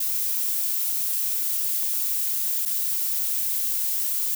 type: noise with dropouts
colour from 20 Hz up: violet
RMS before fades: -25 dBFS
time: 0-4.35 s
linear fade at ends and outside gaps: 5 ms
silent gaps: 2.654-2.658 s
effects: none